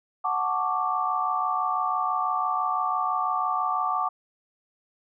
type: chord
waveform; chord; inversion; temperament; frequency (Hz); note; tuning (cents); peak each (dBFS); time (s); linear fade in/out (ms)
sine; D major seventh; first; equal; 740 / 880 / 1108.7 / 1174.7; F#5 / A5 / C#6 / D6; 0 / 0 / 0 / 0; -29 / -31 / -31 / -26; 0.24-4.09; 10
effects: none